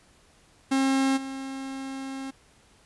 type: tone with level steps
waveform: 45% pulse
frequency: 268.5 Hz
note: C4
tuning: 45 cents sharp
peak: -21 / -33 dBFS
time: 0.71-2.31 s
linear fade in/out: 10 ms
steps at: 1.16 s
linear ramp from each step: 20 ms
effects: pink hiss -59 dBFS RMS until 2.85 s + resampled to 24000 Hz